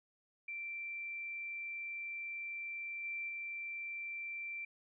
sine tone with level steps, 2349 Hz, D7, in tune, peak -40 / -38 / -40 dBFS, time 0.48-4.65 s, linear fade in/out 5 ms, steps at 3.03 / 3.28 s, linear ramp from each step 20 ms, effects none

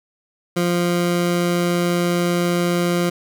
20% pulse tone, 174.61 Hz, F3, in tune, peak -12 dBFS, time 0.56-3.1 s, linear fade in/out 10 ms, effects none

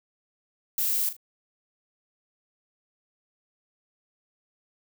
violet noise with echo, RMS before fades -26 dBFS, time 0.78-1.09 s, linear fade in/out 2 ms, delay 38 ms, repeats 2, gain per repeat -11 dB, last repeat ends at 1.166 s, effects none

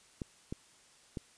clicks, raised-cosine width 3 ms, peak -24 dBFS, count 3, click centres 0.218 / 0.525 / 1.172 s, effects white hiss -62 dBFS RMS until 1.37 s + resampled to 22050 Hz

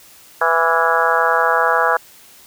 harmonic tone with a mistuned harmonic, 165.5 Hz, E3, 7 cents sharp, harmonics 3 / 4 / 5 / 6 / 7 / 8 / 9 / 10, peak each -21 / -21 / -21 / -21 / -21 / -21 / -21 / -21 dBFS, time 0.41-1.97 s, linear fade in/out 5 ms, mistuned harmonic 9, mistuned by -51 cents, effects white hiss -45 dBFS RMS until 2.46 s

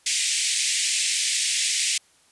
white band-pass noise, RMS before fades -24 dBFS, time 0.06-1.98 s, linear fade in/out 5 ms, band 2000 to 9200 Hz, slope 48 dB/octave, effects white hiss -59 dBFS RMS until 2.31 s + resampled to 24000 Hz

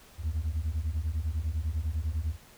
sine beating tone pair, 73.42 / 83.42 Hz, D2 / E2, 0 / +21 cents, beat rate 10 Hz, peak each -29 dBFS, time 0.18-2.37 s, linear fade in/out 50 ms, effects tanh soft clip ceiling -25 dBFS + pink hiss -55 dBFS RMS until 2.57 s

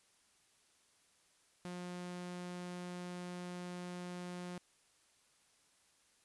sawtooth tone, 178.2 Hz, F3, 35 cents sharp, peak -39 dBFS, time 1.65-4.58 s, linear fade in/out 0 ms, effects white hiss -71 dBFS RMS until 6.24 s + resampled to 24000 Hz

